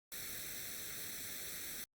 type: noise with comb filter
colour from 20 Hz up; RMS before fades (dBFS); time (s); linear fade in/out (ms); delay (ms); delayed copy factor
white; -45; 0.12-1.84; 0; 0.51; +0.8
effects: Opus 48 kbps